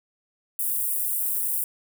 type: high-pass noise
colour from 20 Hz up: white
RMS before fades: -26 dBFS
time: 0.59-1.64 s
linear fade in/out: 2 ms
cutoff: 8900 Hz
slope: 48 dB/octave
effects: none